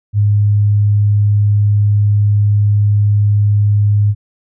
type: tone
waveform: sine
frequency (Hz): 103.4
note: G#2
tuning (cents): -7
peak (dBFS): -8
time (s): 0.13-4.15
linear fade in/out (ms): 50
effects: none